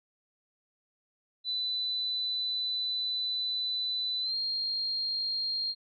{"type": "tone with pitch glide", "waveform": "sine", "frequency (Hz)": [3994, 4217], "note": ["B7", "C8"], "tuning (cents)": [19, 13], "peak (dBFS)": -29, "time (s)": [1.44, 5.75], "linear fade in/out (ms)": 50, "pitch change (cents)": 94, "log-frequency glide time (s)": [4.21, 4.35], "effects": []}